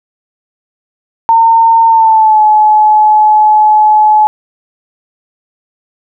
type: tone with pitch glide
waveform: sine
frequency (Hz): 910 to 854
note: A#5 to G#5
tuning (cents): -42 to +48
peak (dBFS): -3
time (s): 1.29-4.27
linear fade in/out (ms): 0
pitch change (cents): -110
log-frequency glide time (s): 1.87-2.42
effects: none